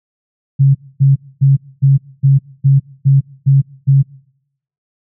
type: tone bursts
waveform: sine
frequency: 137.1 Hz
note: C#3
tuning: 19 cents flat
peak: -5 dBFS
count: 9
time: 0.59-4.03 s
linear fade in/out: 20 ms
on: 160 ms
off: 250 ms
effects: noise-tail reverb RT60 0.8 s tail -24 dB re dry